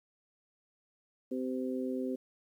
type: harmonic tone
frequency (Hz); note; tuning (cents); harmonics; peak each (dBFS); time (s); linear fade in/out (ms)
128.6; C3; -30; 2 / 3 / 4; -34 / -38 / -40; 1.31-2.16; 10
effects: 11-bit